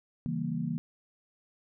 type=chord; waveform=sine; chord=C# diminished seventh; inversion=none; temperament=equal with one note detuned; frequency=138.59 / 164.81 / 196 / 233.9 Hz; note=C#3 / E3 / G3 / Bb3; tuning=0 / 0 / 0 / +6 cents; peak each=-38 / -33 / -39 / -34 dBFS; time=0.26-0.78 s; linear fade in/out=0 ms; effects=none